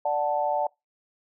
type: chord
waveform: sine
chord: D major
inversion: none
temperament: equal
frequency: 587.3 / 740 / 880 Hz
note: D5 / F#5 / A5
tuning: 0 / 0 / 0 cents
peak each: -27 dBFS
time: 0.05-0.67 s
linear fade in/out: 5 ms
effects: noise-tail reverb RT60 0.2 s tail -25 dB re dry